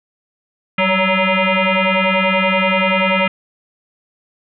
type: tone with frequency modulation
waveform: sine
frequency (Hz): 932.3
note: A#5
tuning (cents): 0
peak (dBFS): -12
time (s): 0.78-3.28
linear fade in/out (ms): 5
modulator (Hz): 375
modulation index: 4.8
effects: none